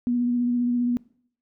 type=tone with vibrato; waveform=sine; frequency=242.8 Hz; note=B3; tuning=29 cents flat; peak=-20 dBFS; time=0.07-0.97 s; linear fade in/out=0 ms; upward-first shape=sine; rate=15 Hz; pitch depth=20 cents each way; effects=noise-tail reverb RT60 0.6 s tail -22 dB re dry